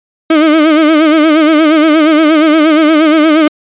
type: tone with vibrato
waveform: 35% pulse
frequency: 311.1 Hz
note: D#4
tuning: in tune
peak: -3 dBFS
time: 0.3-3.48 s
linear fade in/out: 5 ms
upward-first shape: sine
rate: 8.5 Hz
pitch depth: 83 cents each way
effects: resampled to 8000 Hz